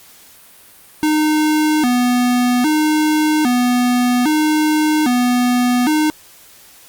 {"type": "tone with vibrato", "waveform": "square", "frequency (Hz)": 274.9, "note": "C#4", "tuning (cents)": -14, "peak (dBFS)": -13, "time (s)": [1.03, 6.1], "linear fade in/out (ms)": 0, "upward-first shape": "square", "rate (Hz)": 0.62, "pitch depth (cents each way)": 190, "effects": ["white hiss -44 dBFS RMS until 6.88 s", "Opus 48 kbps"]}